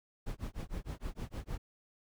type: noise with tremolo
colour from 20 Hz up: brown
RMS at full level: -37 dBFS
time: 0.26-1.58 s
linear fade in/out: 10 ms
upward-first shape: sine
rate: 6.5 Hz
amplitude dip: 100%
effects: none